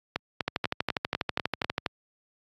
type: two click trains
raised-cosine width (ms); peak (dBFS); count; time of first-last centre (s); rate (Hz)
0.3; -10 / -11; 18 / 7; 0.48-1.862 / 0.16-1.645; 12.3 / 4.04
effects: high-pass 80 Hz 12 dB/octave + AAC 32 kbps